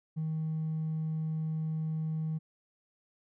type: tone with hard clipping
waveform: sine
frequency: 158 Hz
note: D#3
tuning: 27 cents sharp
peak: -31 dBFS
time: 0.16-2.39 s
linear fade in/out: 20 ms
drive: 1 dB
effects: none